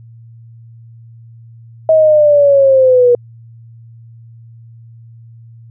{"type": "linear sweep", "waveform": "sine", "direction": "down", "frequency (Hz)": [641, 479.6], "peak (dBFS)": -5, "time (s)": [1.89, 3.15], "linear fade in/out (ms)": 2, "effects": ["added 115 Hz sine -35 dBFS peak until 5.7 s"]}